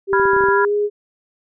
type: tone with pitch glide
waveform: sine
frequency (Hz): 392 to 414.1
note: G4 to G#4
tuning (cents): 0 to -5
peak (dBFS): -15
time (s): 0.07-0.9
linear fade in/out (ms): 50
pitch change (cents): +95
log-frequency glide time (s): 0.45-0.74
type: chord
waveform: sine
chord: F diminished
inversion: second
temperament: equal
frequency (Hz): 987.8 / 1396.9 / 1661.2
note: Cb6 / F6 / Ab6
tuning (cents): 0 / 0 / 0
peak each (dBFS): -17 / -20 / -21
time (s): 0.13-0.65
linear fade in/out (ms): 2
type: clicks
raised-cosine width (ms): 2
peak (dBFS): -18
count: 8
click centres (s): 0.131 / 0.198 / 0.255 / 0.334 / 0.365 / 0.408 / 0.438 / 0.486
effects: none